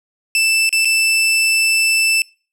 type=tone with dropouts; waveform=sawtooth; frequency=2649 Hz; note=E7; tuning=8 cents sharp; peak=-9 dBFS; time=0.35-2.22 s; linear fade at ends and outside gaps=1 ms; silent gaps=0.692-0.727 / 0.848-0.854 s; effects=noise-tail reverb RT60 0.4 s tail -26 dB re dry + low-pass 12000 Hz 12 dB/octave